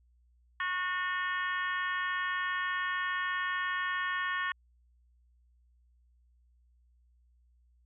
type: harmonic tone with a mistuned harmonic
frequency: 363.3 Hz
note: F#4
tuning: 32 cents flat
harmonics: 3 / 4 / 5 / 6 / 7 / 8 / 9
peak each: -35 / -38 / -33 / -46 / -48 / -46 / -47 dBFS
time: 0.6-4.52 s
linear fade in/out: 2 ms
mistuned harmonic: 3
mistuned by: +18 cents
effects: added 60 Hz sine -63 dBFS peak until 7.85 s